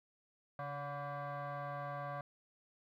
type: tone with frequency modulation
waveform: sine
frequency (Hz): 290.2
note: D4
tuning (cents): -21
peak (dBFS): -38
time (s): 0.59-2.21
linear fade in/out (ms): 2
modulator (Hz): 431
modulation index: 2.6
effects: tanh soft clip ceiling -37 dBFS + 13-bit